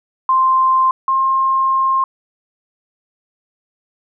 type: tone pair in turn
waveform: sine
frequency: 1046.5 / 1063.6 Hz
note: C6 / C6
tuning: 0 / +28 cents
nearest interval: unison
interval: 28 cents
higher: second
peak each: -10 / -12 dBFS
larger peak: first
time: 0.29-0.91 / 1.08-2.04 s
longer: second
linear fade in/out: 2 ms
effects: none